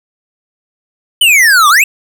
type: exponential two-way sweep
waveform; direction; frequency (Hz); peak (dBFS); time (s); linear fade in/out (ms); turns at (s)
square; down then up; 3071 to 1129 to 2757; -5; 1.21-1.84; 5; 1.69
effects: none